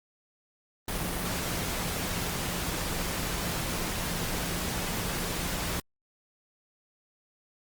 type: tone in noise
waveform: sine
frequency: 174.61 Hz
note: F3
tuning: in tune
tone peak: -40 dBFS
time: 0.88-5.8 s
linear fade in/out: 2 ms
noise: pink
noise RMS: -32 dBFS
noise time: 0.88-5.8 s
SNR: -11 dB
effects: Opus 32 kbps